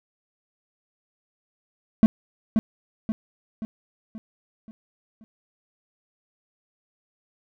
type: tone with echo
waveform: triangle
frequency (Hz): 220.2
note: A3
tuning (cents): +2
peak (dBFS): -8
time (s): 2.03-2.06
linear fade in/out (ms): 0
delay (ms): 530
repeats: 6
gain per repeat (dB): -6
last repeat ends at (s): 5.24
effects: none